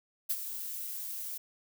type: noise with ADSR envelope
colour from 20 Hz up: violet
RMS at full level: -29 dBFS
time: 0.29-1.38 s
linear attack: 16 ms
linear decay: 46 ms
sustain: -10 dB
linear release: 8 ms
effects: none